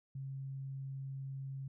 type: tone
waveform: sine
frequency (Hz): 135.4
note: C#3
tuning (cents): -40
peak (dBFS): -40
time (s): 0.15-1.68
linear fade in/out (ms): 5
effects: none